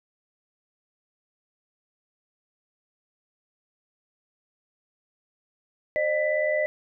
sine tone cluster, 532 / 610 / 1989 Hz, C5 / D#5 / B6, +29 / -34 / +12 cents, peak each -31 / -23 / -28 dBFS, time 5.96-6.66 s, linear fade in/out 0 ms, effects none

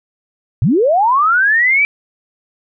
sine linear sweep, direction up, 92.5 to 2349 Hz, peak -9 dBFS, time 0.62-1.85 s, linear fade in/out 0 ms, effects none

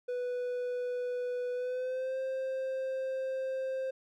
triangle tone with pitch glide, 493.9 to 526.3 Hz, B4 to C5, 0 to +10 cents, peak -30 dBFS, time 0.08-3.91 s, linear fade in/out 10 ms, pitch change +110 cents, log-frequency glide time 1.53-2.18 s, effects none

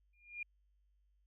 sine tone with exponential growth, 2415 Hz, D7, 48 cents sharp, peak -37 dBFS, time 0.13-0.43 s, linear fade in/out 5 ms, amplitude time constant 65 ms, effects added 50 Hz sine -70 dBFS peak until 1.26 s

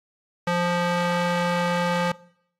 square tone with band-pass filter, 174.9 Hz, F3, 3 cents sharp, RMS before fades -23 dBFS, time 0.47-2.12 s, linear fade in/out 5 ms, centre 1200 Hz, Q 0.55, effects noise-tail reverb RT60 0.7 s tail -22 dB re dry + AAC 64 kbps

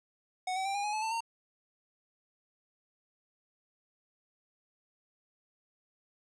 square tone with pitch steps, 740 / 763 / 786.7 / 811.2 / 836.4 / 862.4 / 889.2 / 916.9 Hz, F#5 / G5 / G5 / G#5 / G#5 / A5 / A5 / A#5, 0 / -47 / +6 / -41 / +12 / -35 / +18 / -29 cents, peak -32 dBFS, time 0.47-1.206 s, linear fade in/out 5 ms, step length 92 ms, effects resampled to 22050 Hz

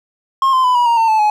triangle tone with pitch steps, 1072 / 1036.1 / 1001.4 / 967.8 / 935.4 / 904 / 873.8 / 844.5 Hz, C6 / C6 / B5 / B5 / A#5 / A5 / A5 / G#5, +42 / -17 / +24 / -35 / +6 / +47 / -12 / +29 cents, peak -8 dBFS, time 0.42-1.3 s, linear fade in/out 2 ms, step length 110 ms, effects none

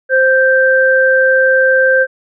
sine tone pair together, 523.3 / 1568.1 Hz, C5 / G6, 0 / 0 cents, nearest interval octave + perfect fifth, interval 1900 cents, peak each -10 dBFS, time 0.09-2.07 s, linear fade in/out 50 ms, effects none

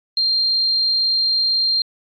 sine tone, 4186 Hz, C8, in tune, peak -15 dBFS, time 0.17-1.82 s, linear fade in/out 2 ms, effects AAC 64 kbps

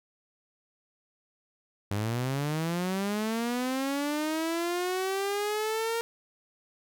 sawtooth linear sweep, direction up, 98 to 465.1 Hz, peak -24 dBFS, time 1.91-6.01 s, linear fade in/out 0 ms, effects none

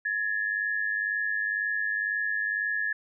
sine tone pair together, 1698 / 1800 Hz, G#6 / A6, +38 / +39 cents, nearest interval minor second, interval 101 cents, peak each -27 / -32 dBFS, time 0.05-2.93 s, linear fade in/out 5 ms, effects none

